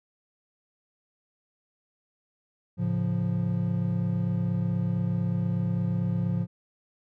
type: chord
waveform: triangle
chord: A augmented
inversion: none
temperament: equal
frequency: 110 / 138.59 / 174.61 Hz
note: A2 / C#3 / E#3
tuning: 0 / 0 / 0 cents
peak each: -27 / -30 / -25 dBFS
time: 2.77-6.47 s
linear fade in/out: 50 ms
effects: none